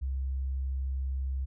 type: tone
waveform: sine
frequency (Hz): 66.4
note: C2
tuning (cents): +26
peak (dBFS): -29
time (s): 0.01-1.46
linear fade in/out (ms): 20
effects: none